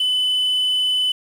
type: tone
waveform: sine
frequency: 3009 Hz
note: F#7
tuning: 28 cents sharp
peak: -14 dBFS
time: 0-1.12 s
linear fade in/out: 5 ms
effects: tanh soft clip ceiling -15 dBFS + 7-bit